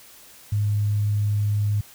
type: tone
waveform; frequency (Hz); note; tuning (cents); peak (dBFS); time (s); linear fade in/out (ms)
sine; 103.83; G#2; 0; -19; 0.52-1.81; 5
effects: white hiss -48 dBFS RMS until 1.94 s